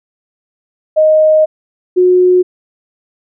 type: tone pair in turn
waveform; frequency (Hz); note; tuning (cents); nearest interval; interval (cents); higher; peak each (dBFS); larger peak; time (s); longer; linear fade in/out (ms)
sine; 622.3 / 363.5; D#5 / F#4; 0 / -31; major sixth; 931; first; -5; neither; 0.96-1.46 / 1.96-2.43; first; 20
effects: none